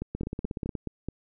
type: two click trains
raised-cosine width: 3 ms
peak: -19 / -19 dBFS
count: 6 / 11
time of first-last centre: 0.02-1.086 / 0.15-0.752 s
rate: 4.69 / 16.6 Hz
effects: none